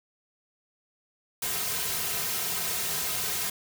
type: noise with comb filter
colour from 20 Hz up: white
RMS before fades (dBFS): -30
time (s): 1.42-3.5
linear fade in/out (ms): 5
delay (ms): 3.5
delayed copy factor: -0.95
effects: none